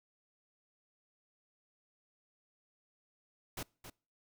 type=noise with echo; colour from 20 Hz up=pink; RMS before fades=-41 dBFS; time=3.57-3.63 s; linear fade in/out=5 ms; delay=270 ms; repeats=1; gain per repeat=-9 dB; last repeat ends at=3.9 s; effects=noise-tail reverb RT60 0.4 s tail -26 dB re dry